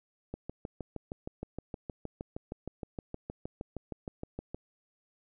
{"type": "click train", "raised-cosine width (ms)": 2, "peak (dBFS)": -24, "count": 28, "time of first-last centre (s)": [0.34, 4.546], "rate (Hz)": 6.42, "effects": []}